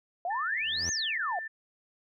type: exponential two-way sweep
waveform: sine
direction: up then down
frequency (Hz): 668 to 6645 to 668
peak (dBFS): -29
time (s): 0.25-1.39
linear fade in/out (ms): 2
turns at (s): 0.91
type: tone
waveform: sine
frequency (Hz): 1777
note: A6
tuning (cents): +17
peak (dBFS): -35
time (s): 0.3-1.48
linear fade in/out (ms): 10
type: tone with exponential growth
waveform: sawtooth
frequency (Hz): 85.5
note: F2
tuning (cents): -36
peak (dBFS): -31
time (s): 0.51-0.9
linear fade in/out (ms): 5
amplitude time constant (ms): 83
effects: none